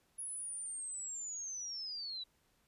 sine linear sweep, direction down, 10510 to 3871 Hz, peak -40 dBFS, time 0.18-2.24 s, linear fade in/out 10 ms, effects pink hiss -74 dBFS RMS until 2.67 s + resampled to 32000 Hz

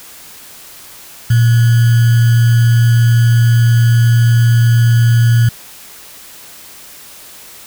sine tone with sample-and-hold, 116.7 Hz, A#2, 2 cents sharp, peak -6 dBFS, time 1.3-5.49 s, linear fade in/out 5 ms, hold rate 1575 Hz, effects white hiss -36 dBFS RMS until 7.66 s

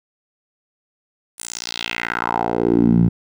10% pulse tone with band-pass filter sweep, 58.27 Hz, A#1, in tune, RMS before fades -19 dBFS, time 1.38-3.09 s, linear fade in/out 10 ms, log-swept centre 10000 to 140 Hz, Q 3, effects none

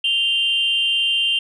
sine tone pair together, 2794 / 3136 Hz, F7 / G7, 0 / 0 cents, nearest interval major second, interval 200 cents, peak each -18 dBFS, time 0.04-1.39 s, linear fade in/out 5 ms, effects tanh soft clip ceiling -10 dBFS

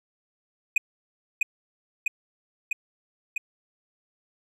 triangle tone with echo, 2489 Hz, D#7, in tune, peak -15 dBFS, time 0.76-0.78 s, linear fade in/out 5 ms, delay 650 ms, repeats 4, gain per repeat -2 dB, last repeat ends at 3.38 s, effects none

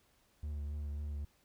triangle tone with vibrato, 73.42 Hz, D2, in tune, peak -35 dBFS, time 0.43-1.25 s, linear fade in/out 5 ms, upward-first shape triangle, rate 3.7 Hz, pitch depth 31 cents each way, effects pink hiss -71 dBFS RMS until 1.44 s

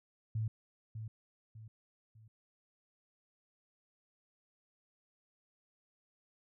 sine tone with echo, 110 Hz, A2, in tune, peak -32 dBFS, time 0.35-0.48 s, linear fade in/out 5 ms, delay 600 ms, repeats 3, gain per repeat -8 dB, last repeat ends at 2.28 s, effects none

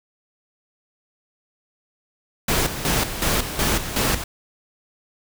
pink noise with tremolo, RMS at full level -20 dBFS, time 2.48-4.24 s, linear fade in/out 5 ms, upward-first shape square, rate 2.7 Hz, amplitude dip 65%, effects none

